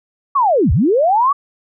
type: linear two-way sweep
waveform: sine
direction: down then up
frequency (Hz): 1162 to 58.27 to 1162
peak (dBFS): -10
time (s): 0.35-1.33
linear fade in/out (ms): 10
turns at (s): 0.72
effects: none